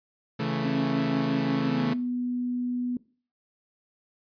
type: chord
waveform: sawtooth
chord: A major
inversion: first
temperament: equal with one note detuned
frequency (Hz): 137.87 / 164.81 / 220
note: C#3 / E3 / A3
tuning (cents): -9 / 0 / 0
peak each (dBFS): -27 / -28 / -26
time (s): 0.39-1.94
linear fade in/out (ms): 10
type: tone with pitch glide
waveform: sine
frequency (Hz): 270.3 to 246.4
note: C#4 to B3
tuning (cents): -44 to -4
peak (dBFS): -26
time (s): 0.65-2.97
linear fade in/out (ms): 2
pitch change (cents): -160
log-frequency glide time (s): 1.6-1.86
effects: noise-tail reverb RT60 0.4 s tail -19 dB re dry + resampled to 11025 Hz